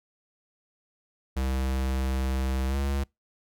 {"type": "tone with pitch glide", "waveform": "square", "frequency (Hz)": [65.7, 69.05], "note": ["C2", "C#2"], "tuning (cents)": [8, -6], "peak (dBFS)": -26, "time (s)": [1.36, 3.04], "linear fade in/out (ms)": 10, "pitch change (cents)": 86, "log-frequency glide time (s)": [2.68, 2.77], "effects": ["noise-tail reverb RT60 0.2 s tail -26 dB re dry"]}